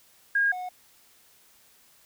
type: tone pair in turn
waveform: sine / triangle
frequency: 1627 / 730.4 Hz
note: G#6 / F#5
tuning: -36 / -23 cents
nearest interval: octave + major second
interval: 1387 cents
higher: first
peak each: -20 / -30 dBFS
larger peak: first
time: 0.35-0.52 / 0.52-0.69 s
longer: neither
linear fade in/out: 5 ms
effects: white hiss -59 dBFS RMS until 2.05 s